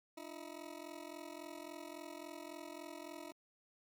20% pulse ring-modulated tone, 320.1 Hz, D#4, 49 cents sharp, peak -39 dBFS, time 0.17-3.32 s, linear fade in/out 2 ms, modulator 21.8 Hz, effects MP3 96 kbps

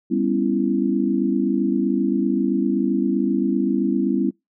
sine chord, C# half-diminished seventh, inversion second, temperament just, 199.57 / 249.5 / 277.2 / 332.6 Hz, G3 / B3 / C#4 / E4, +31 / +18 / 0 / +16 cents, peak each -23 dBFS, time 0.1-4.31 s, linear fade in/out 20 ms, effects noise-tail reverb RT60 0.2 s tail -26 dB re dry

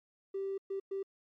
triangle tone bursts at uneven times, 390 Hz, G4, 9 cents flat, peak -30 dBFS, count 3, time 0.34-0.58 / 0.7-0.8 / 0.91-1.03 s, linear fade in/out 10 ms, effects tanh soft clip ceiling -31 dBFS + MP3 64 kbps

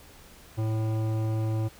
sine tone with hard clipping, 110 Hz, A2, in tune, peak -27 dBFS, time 0.57-1.69 s, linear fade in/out 20 ms, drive 14 dB, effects added 72 Hz sine -58 dBFS peak until 1.79 s + pink hiss -52 dBFS RMS until 1.79 s

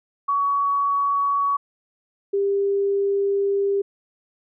sine tone pair in turn, 1126 / 398.1 Hz, C#6 / G4, +27 / +27 cents, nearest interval octave + tritone, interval 1800 cents, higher first, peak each -18 dBFS, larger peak neither, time 0.28-1.57 / 2.33-3.82 s, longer second, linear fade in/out 10 ms, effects none

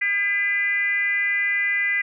sine tone with frequency modulation, 2008 Hz, B6, 28 cents sharp, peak -19 dBFS, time 0.01-2.02 s, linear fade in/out 10 ms, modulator 392 Hz, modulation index 0.66, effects none

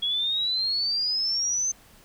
sine exponential sweep, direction up, 3322 to 6272 Hz, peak -23 dBFS, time 0.02-1.72 s, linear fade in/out 10 ms, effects pink hiss -54 dBFS RMS until 2.04 s

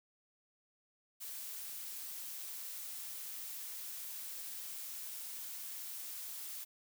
blue noise, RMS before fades -45 dBFS, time 1.2-6.65 s, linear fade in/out 20 ms, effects none

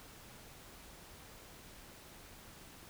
silence, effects pink hiss -55 dBFS RMS until 2.89 s

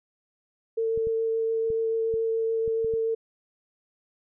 sine tone with vibrato, 450.3 Hz, A4, 40 cents sharp, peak -23 dBFS, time 0.77-3.15 s, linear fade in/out 10 ms, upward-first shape triangle, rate 7 Hz, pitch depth 11 cents each way
clicks, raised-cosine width 5 ms, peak -28 dBFS, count 7, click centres 0.976 / 1.071 / 1.703 / 2.14 / 2.678 / 2.846 / 2.938 s
effects none

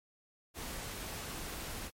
pink noise, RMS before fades -42 dBFS, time 0.54-1.91 s, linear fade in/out 50 ms, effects MP3 64 kbps

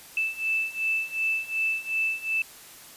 sine beating tone pair, 2637 / 2639.7 Hz, E7 / E7, 0 / +2 cents, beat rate 2.7 Hz, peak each -29 / -27 dBFS, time 0.17-2.42 s, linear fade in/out 2 ms, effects white hiss -47 dBFS RMS until 2.96 s + resampled to 32000 Hz

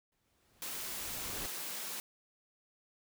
pink noise with exponential growth, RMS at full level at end -41 dBFS, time 0.12-1.46 s, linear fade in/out 1 ms, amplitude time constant 290 ms
white high-pass noise, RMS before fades -41 dBFS, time 0.62-2 s, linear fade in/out 0 ms, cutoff 150 Hz, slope 96 dB/octave
effects none

